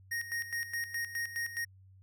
square tone with tremolo, 1864.7 Hz, A#6, in tune, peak -33 dBFS, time 0.11-1.65 s, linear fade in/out 10 ms, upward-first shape square, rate 4.8 Hz, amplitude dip 70%, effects added 95 Hz sine -55 dBFS peak until 2.02 s

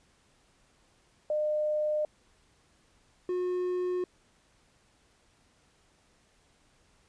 sine / triangle tone pair in turn, 606 / 361.5 Hz, D#5 / F#4, -46 / -40 cents, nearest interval major sixth, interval 894 cents, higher first, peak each -26 dBFS, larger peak neither, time 1.3-2.05 / 3.29-4.04 s, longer neither, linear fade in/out 2 ms, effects pink hiss -66 dBFS RMS until 7.08 s + resampled to 22050 Hz

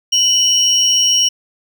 triangle tone pair together, 2973 / 5606 Hz, F#7 / F8, +8 / +6 cents, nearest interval major seventh, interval 1098 cents, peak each -12 dBFS, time 0.12-1.29 s, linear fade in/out 10 ms, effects none

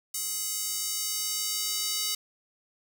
square tone with high-pass filter sweep, 423.5 Hz, G#4, 34 cents sharp, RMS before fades -31 dBFS, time 0.14-2.15 s, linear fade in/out 5 ms, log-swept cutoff 7300 to 4500 Hz, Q 1.3, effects none

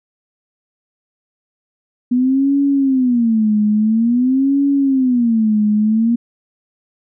sine tone with vibrato, 242.9 Hz, B3, 29 cents flat, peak -11 dBFS, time 2.11-6.16 s, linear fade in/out 10 ms, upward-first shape sine, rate 0.49 Hz, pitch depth 250 cents each way, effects none

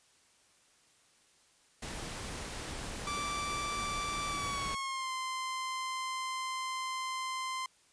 pink noise, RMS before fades -41 dBFS, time 1.82-4.75 s, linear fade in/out 5 ms
sawtooth tone with pitch glide, 1168 to 1040.6 Hz, D6 to C6, -10 to -10 cents, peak -31 dBFS, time 3.07-7.66 s, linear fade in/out 2 ms, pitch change -200 cents, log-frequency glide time 4.27-5.12 s
effects white hiss -66 dBFS RMS until 7.92 s + resampled to 22050 Hz

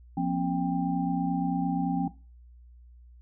sine tone cluster, 174.6 / 240 / 268.8 / 792 Hz, F3 / B3 / C4 / G5, 0 / -49 / +47 / +18 cents, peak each -29 / -34 / -29 / -32 dBFS, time 0.17-2.08 s, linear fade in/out 5 ms, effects noise-tail reverb RT60 0.3 s tail -17 dB re dry + added 60 Hz sine -49 dBFS peak until 3.21 s

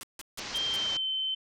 white noise bursts, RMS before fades -39 dBFS, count 5, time 0.01-0.76 s, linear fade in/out 0 ms, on 22 ms, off 160 ms
white low-pass noise, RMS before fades -39 dBFS, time 0.38-0.97 s, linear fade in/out 2 ms, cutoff 6200 Hz, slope 48 dB/octave
sine tone with pitch glide, 3170 to 3078 Hz, G7 to G7, +19 to -32 cents, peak -28 dBFS, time 0.54-1.35 s, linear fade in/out 10 ms, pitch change -51 cents, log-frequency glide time 0.64-1.05 s
effects low-pass 11000 Hz 12 dB/octave

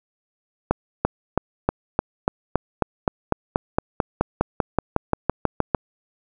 accelerating click train, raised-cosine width 1 ms, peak -3 dBFS, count 23, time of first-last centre 0.71-5.748 s, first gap 340 ms, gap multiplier 0.96, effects none

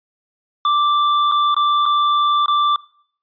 square tone with dropouts, 1174.7 Hz, D6, in tune, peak -14 dBFS, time 0.65-2.76 s, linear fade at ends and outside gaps 2 ms, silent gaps 1.315-1.32 / 1.545-1.565 / 1.856-1.861 / 2.46-2.481 s, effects noise-tail reverb RT60 0.6 s tail -22 dB re dry + resampled to 11025 Hz

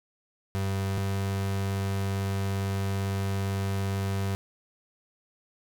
35% pulse tone pair in turn, 97.2 / 97.74 Hz, G2 / G2, -14 / -5 cents, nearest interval unison, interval 9 cents, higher second, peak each -25 dBFS, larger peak neither, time 0.55-0.98 / 0.98-4.35 s, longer second, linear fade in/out 0 ms, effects none

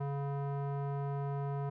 square tone with low-pass filter, 140.6 Hz, C#3, 25 cents sharp, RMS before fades -36 dBFS, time 0-1.7 s, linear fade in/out 10 ms, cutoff 980 Hz, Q 1.6, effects none

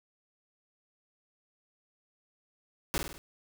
pink noise with echo, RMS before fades -30 dBFS, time 2.94-2.98 s, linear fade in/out 0 ms, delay 50 ms, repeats 4, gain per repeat -5 dB, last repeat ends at 3.18 s, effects none

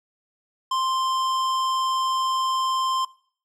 square tone, 1046.5 Hz, C6, in tune, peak -22 dBFS, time 0.71-3.05 s, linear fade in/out 5 ms, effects noise-tail reverb RT60 0.5 s tail -20 dB re dry + low-pass 7000 Hz 12 dB/octave

